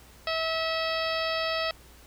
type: harmonic tone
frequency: 648 Hz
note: E5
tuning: 30 cents flat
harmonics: 1 / 2 / 3 / 4 / 5 / 6 / 7 / 8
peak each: -30 / -33 / -35 / -36 / -37 / -38 / -38 / -39 dBFS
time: 0.27-1.71 s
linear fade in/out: 2 ms
effects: added 60 Hz sine -54 dBFS peak until 2.06 s + pink hiss -54 dBFS RMS until 2.06 s